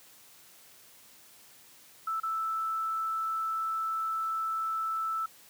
sine tone with dropouts, 1318.5 Hz, E6, in tune, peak -29 dBFS, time 2.07-5.26 s, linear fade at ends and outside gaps 5 ms, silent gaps 2.201-2.232 s, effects white hiss -56 dBFS RMS until 5.49 s + high-pass 80 Hz 12 dB/octave

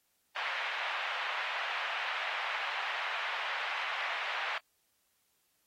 white band-pass noise, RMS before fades -36 dBFS, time 0.36-4.58 s, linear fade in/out 2 ms, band 730 to 2700 Hz, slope 24 dB/octave, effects white hiss -75 dBFS RMS until 5.66 s + AAC 48 kbps

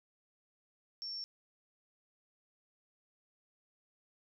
sine tone, 5450 Hz, F8, 43 cents flat, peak -39 dBFS, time 1.02-1.24 s, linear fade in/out 0 ms, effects none

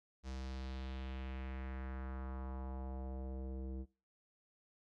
square tone with low-pass filter sweep, 65.41 Hz, C2, in tune, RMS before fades -44 dBFS, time 0.23-3.86 s, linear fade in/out 50 ms, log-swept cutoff 6100 to 370 Hz, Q 1.9, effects noise-tail reverb RT60 0.4 s tail -22 dB re dry

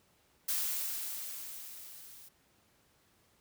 blue noise with level ramp, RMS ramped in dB -32 to -54 dBFS, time 0.48-2.29 s, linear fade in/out 10 ms, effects pink hiss -69 dBFS RMS until 3.4 s + high-pass 60 Hz 12 dB/octave

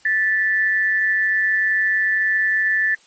sine tone pair together, 1760 / 1953.4 Hz, A6 / B6, 0 / -20 cents, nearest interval major second, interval 180 cents, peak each -16 / -24 dBFS, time 0.05-2.95 s, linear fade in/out 5 ms, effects white hiss -53 dBFS RMS until 3.06 s + MP3 32 kbps

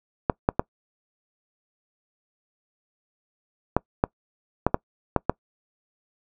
clicks, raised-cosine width 1 ms, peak -4 dBFS, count 9, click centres 0.298 / 0.489 / 0.595 / 3.766 / 4.039 / 4.666 / 4.744 / 5.163 / 5.296 s, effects noise-tail reverb RT60 0.1 s tail -25 dB re dry

